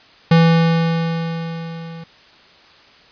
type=tone with level ramp; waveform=square; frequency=165.4 Hz; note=E3; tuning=6 cents sharp; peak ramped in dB=-8 to -32 dBFS; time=0.31-2.04 s; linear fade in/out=5 ms; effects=white hiss -47 dBFS RMS until 3.11 s + resampled to 11025 Hz